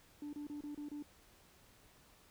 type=tone bursts; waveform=sine; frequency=293.7 Hz; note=D4; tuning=in tune; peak=-40 dBFS; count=6; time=0.22-1.025 s; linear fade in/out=2 ms; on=110 ms; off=29 ms; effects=tanh soft clip ceiling -40 dBFS + pink hiss -65 dBFS RMS until 2.3 s